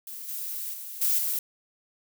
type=noise with level steps; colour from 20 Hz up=violet; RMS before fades=-39 / -34 / -39 / -24 / -28 dBFS; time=0.07-1.39 s; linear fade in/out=2 ms; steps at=0.28 / 0.73 / 1.01 / 1.18 s; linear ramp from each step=10 ms; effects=none